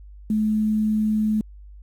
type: tone with quantisation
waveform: sine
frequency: 215.1 Hz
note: A3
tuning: 39 cents flat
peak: -18 dBFS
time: 0.3-1.41 s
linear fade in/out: 2 ms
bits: 8
effects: added 50 Hz sine -40 dBFS peak until 1.82 s + AAC 64 kbps